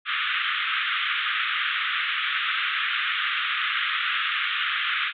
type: band-pass noise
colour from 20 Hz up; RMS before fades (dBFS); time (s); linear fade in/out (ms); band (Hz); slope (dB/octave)
pink; -26; 0.05-5.13; 50; 1200 to 3600; 96
effects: none